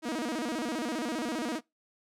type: tone with vibrato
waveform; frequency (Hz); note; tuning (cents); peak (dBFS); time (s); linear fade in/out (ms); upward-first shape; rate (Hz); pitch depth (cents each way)
sawtooth; 275.4; C#4; -11; -27; 0.02-1.61; 50; square; 15; 250
effects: noise-tail reverb RT60 0.2 s tail -23 dB re dry + low-pass 10000 Hz 12 dB/octave